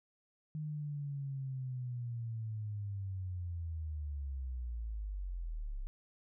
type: linear sweep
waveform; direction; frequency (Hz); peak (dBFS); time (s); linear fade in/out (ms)
sine; down; 154.4 to 32.17; -37; 0.55-5.87; 0
effects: none